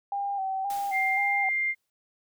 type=tone with vibrato; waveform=sine; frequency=784 Hz; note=G5; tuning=in tune; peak=-27 dBFS; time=0.12-1.49 s; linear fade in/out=2 ms; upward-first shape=square; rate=1.9 Hz; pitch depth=38 cents each way
type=noise with exponential decay; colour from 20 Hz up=white; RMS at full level=-41 dBFS; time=0.7-1.9 s; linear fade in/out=1 ms; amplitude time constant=260 ms
type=tone; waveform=sine; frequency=2100 Hz; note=C7; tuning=6 cents sharp; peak=-24 dBFS; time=0.91-1.75 s; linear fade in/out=50 ms
effects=none